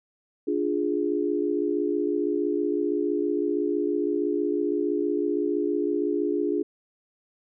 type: chord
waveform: sine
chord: D diminished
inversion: none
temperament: equal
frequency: 293.7 / 349.2 / 415.3 Hz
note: D4 / F4 / Ab4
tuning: 0 / 0 / 0 cents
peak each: -27 dBFS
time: 0.47-6.63 s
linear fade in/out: 10 ms
effects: none